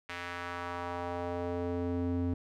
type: tone with band-pass filter sweep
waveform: square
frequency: 87.6 Hz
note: F2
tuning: 6 cents sharp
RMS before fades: -35 dBFS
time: 0.09-2.34 s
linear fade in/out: 5 ms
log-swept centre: 2100 to 220 Hz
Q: 1.4
effects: none